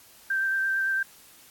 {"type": "tone with vibrato", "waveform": "sine", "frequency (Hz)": 1568, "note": "G6", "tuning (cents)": 0, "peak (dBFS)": -23, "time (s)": [0.3, 1.03], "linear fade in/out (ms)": 5, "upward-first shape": "sine", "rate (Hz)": 8.9, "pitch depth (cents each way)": 16, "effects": ["white hiss -53 dBFS RMS until 1.5 s", "AAC 64 kbps"]}